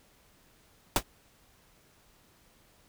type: noise with exponential decay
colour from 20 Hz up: pink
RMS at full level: -18 dBFS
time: 0.96-1.03 s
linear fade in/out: 2 ms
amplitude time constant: 15 ms
effects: pink hiss -63 dBFS RMS until 2.88 s